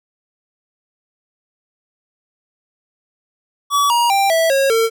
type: tone with pitch steps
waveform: square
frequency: 1141 / 948.4 / 788.4 / 655.3 / 544.7 / 452.8 Hz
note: C#6 / A#5 / G5 / E5 / C#5 / A4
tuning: +50 / +30 / +10 / -10 / -30 / +50 cents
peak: -13 dBFS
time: 3.7-4.9 s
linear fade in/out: 50 ms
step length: 200 ms
effects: none